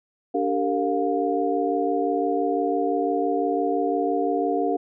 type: tone cluster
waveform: sine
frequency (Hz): 289.1 / 391.3 / 457.2 / 706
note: D4 / G4 / A#4 / F5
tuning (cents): -27 / -3 / -34 / +19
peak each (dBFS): -26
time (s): 0.34-4.77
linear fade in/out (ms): 10
effects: none